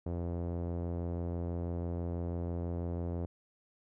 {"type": "tone with low-pass filter", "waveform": "sawtooth", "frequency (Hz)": 86.1, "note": "F2", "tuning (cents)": -24, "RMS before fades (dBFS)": -36, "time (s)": [0.06, 3.26], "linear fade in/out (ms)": 5, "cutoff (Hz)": 560, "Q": 1.3, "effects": []}